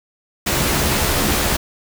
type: noise with comb filter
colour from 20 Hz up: pink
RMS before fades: -18 dBFS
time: 0.46-1.57 s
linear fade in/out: 10 ms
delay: 14 ms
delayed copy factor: +0.5
effects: none